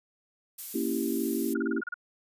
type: noise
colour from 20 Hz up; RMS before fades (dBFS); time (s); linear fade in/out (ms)
violet; -36; 0.58-1.54; 10
type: chord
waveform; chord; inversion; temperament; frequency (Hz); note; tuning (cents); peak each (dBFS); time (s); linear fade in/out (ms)
sine; A# diminished seventh; none; equal; 233.1 / 277.2 / 329.6 / 392; A#3 / C#4 / E4 / G4; 0 / 0 / 0 / 0; -32 / -32 / -32 / -34; 0.74-1.81; 10
type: tone bursts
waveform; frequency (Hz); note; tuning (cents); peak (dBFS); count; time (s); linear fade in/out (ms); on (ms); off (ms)
sine; 1434; F6; +45; -31; 8; 1.55-1.942; 5; 21; 32
effects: resampled to 32000 Hz